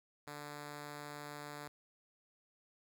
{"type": "tone", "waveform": "5% pulse", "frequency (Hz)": 146.83, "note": "D3", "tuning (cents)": 0, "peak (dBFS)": -34, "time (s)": [0.27, 1.68], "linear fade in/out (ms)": 5, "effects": []}